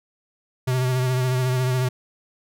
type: tone with vibrato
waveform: square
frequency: 127.8 Hz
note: C3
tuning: 40 cents flat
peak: -20 dBFS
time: 0.67-1.89 s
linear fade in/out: 10 ms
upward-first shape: triangle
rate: 14 Hz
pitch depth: 37 cents each way
effects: none